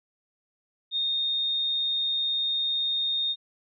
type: tone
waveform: sine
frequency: 3681 Hz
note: A#7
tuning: 23 cents flat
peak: -24 dBFS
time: 0.91-3.36 s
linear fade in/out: 50 ms
effects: none